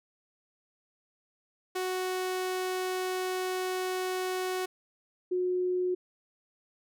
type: tone pair in turn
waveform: sawtooth / sine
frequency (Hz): 370 / 363.4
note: F#4 / F#4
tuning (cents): 0 / -31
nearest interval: unison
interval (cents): 31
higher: first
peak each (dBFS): -26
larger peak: neither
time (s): 1.75-4.66 / 5.31-5.95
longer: first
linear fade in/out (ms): 10
effects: none